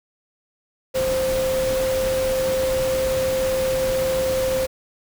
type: tone in noise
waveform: sine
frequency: 523.3 Hz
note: C5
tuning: in tune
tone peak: -19 dBFS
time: 0.94-4.67 s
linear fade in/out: 20 ms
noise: pink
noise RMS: -29 dBFS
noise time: 0.94-4.67 s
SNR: +7 dB
effects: none